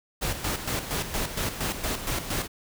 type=noise with tremolo; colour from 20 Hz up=pink; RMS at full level=-28 dBFS; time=0.21-2.48 s; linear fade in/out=20 ms; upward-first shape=square; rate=4.3 Hz; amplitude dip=60%; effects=none